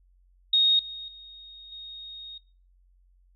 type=tone with level steps; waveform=sine; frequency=3729 Hz; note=A#7; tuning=in tune; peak=-17 / -35 / -43 / -38 dBFS; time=0.53-2.38 s; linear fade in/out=5 ms; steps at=0.79 / 1.08 / 1.72 s; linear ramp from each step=2 ms; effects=noise-tail reverb RT60 0.4 s tail -22 dB re dry + added 45 Hz sine -58 dBFS peak until 3.35 s